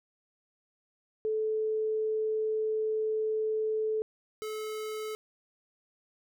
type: tone pair in turn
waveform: sine / square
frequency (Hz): 435.2 / 431.9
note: A4 / A4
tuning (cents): -19 / -32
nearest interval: unison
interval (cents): 13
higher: first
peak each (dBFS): -27 / -35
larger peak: first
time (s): 1.25-4.02 / 4.42-5.15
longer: first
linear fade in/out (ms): 0
effects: none

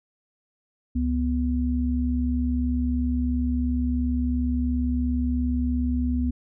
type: tone pair together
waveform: sine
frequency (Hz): 69.89 / 246.9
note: C#2 / B3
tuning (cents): +15 / 0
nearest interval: octave + minor seventh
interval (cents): 2185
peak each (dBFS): -24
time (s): 0.95-6.31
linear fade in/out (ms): 10
effects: none

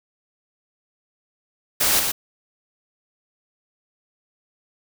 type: noise with echo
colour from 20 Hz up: white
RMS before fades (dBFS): -19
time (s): 1.8-2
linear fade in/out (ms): 10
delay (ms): 120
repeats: 1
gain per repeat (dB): -4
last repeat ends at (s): 2.12
effects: none

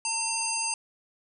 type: harmonic tone with a mistuned harmonic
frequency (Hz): 902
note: A5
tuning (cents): +43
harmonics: 1 / 3 / 5 / 7 / 9 / 10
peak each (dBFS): -34 / -34 / -34 / -34 / -34 / -34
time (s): 0.05-0.74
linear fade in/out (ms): 2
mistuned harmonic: 5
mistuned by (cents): +110
effects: none

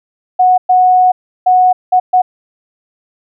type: tone bursts at uneven times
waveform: sine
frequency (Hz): 735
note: F#5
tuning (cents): -12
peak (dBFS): -5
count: 5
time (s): 0.39-0.58 / 0.69-1.12 / 1.46-1.73 / 1.92-2 / 2.13-2.22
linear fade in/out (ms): 10
effects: none

